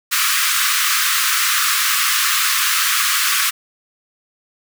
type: high-pass noise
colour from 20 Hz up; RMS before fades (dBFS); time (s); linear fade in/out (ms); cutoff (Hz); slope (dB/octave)
pink; -17; 0.11-3.51; 20; 1100; 96
effects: none